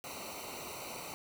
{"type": "noise with comb filter", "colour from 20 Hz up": "pink", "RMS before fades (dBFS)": -44, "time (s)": [0.04, 1.14], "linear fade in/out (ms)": 0, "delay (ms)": 0.59, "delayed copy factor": -0.95, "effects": []}